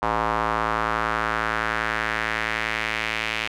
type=tone with band-pass filter sweep; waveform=square; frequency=55.3 Hz; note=A1; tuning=9 cents sharp; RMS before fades=-25 dBFS; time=0.02-3.48 s; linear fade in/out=10 ms; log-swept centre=990 to 2500 Hz; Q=2.2; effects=none